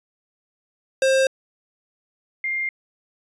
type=tone pair in turn; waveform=square / sine; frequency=531 / 2111 Hz; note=C5 / C7; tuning=+25 / +15 cents; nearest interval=2 octaves; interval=2390 cents; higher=second; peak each=-16 / -22 dBFS; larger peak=first; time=1.02-1.27 / 2.44-2.69 s; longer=neither; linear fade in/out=2 ms; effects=resampled to 22050 Hz